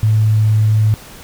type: tone with pitch glide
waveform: sine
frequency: 108.6 to 107.97 Hz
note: A2 to A2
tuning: -22 to -32 cents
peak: -9 dBFS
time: 0.03-0.94 s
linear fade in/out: 0 ms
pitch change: -10 cents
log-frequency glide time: 0.14-0.47 s
effects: pink hiss -37 dBFS RMS until 1.23 s